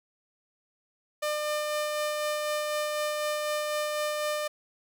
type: tone with tremolo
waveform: sawtooth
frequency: 600 Hz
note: D5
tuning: 37 cents sharp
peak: -23 dBFS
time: 1.22-4.48 s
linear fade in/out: 10 ms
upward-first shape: sine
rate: 4 Hz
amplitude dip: 25%
effects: none